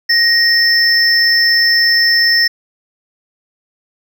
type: tone pair together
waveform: triangle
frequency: 1871 / 5292 Hz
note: A#6 / E8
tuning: +6 / +6 cents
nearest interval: octave + tritone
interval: 1800 cents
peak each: -10 dBFS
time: 0.09-2.48 s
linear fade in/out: 10 ms
effects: none